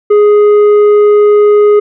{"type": "tone with tanh clipping", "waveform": "sine", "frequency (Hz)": 415.9, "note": "G#4", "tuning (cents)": 2, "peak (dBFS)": -4, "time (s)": [0.1, 1.8], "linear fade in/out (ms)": 10, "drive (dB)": 6, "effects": []}